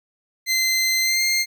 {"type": "tone with pitch glide", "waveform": "20% pulse", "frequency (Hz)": [2067, 2110], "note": ["C7", "C7"], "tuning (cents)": [-22, 14], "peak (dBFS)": -13, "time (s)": [0.46, 1.46], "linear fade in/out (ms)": 50, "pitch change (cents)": 36, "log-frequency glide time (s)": [1.02, 1.23], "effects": []}